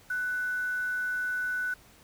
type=tone with quantisation; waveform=sine; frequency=1490 Hz; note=F#6; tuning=12 cents sharp; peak=-28 dBFS; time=0.1-1.74 s; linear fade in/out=5 ms; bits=8; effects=pink hiss -57 dBFS RMS until 2.03 s